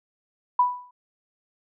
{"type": "tone with exponential decay", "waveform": "sine", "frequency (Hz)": 987.8, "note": "B5", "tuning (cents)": 0, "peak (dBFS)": -13, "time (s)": [0.59, 0.91], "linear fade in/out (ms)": 5, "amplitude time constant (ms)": 69, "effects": []}